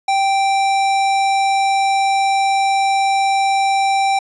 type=tone with hard clipping; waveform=sine; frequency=783 Hz; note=G5; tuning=2 cents flat; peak=-15 dBFS; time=0.08-4.19 s; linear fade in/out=5 ms; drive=16 dB; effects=resampled to 24000 Hz